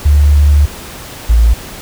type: tone pair in turn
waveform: sine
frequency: 72.9 / 56.61 Hz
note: D2 / A1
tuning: -12 / +50 cents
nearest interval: major third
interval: 438 cents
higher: first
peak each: -4 dBFS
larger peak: neither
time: 0.05-0.66 / 1.29-1.54 s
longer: first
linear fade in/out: 10 ms
effects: pink hiss -29 dBFS RMS until 1.81 s